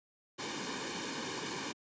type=noise with comb filter; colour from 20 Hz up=pink; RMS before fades=-38 dBFS; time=0.38-1.73 s; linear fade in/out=20 ms; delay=1.5 ms; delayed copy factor=-0.7; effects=high-pass 200 Hz 12 dB/octave + resampled to 16000 Hz